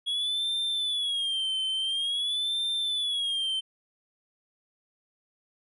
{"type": "tone with vibrato", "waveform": "triangle", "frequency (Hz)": 3324, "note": "G#7", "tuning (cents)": 1, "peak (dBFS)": -25, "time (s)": [0.06, 3.61], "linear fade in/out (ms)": 20, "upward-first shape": "sine", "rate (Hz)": 0.48, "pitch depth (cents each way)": 130, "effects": ["resampled to 32000 Hz"]}